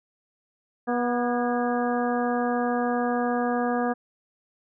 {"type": "harmonic tone with a mistuned harmonic", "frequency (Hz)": 243, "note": "B3", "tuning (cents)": -28, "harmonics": [1, 2, 3, 4, 5, 6, 7], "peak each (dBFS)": [-26, -28, -28, -37, -34, -43, -35], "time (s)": [0.87, 3.94], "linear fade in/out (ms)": 20, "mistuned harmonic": 7, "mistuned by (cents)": -55, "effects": []}